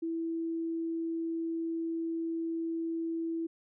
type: tone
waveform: sine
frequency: 329.6 Hz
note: E4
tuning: in tune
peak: -31 dBFS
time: 0.02-3.47 s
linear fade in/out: 10 ms
effects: none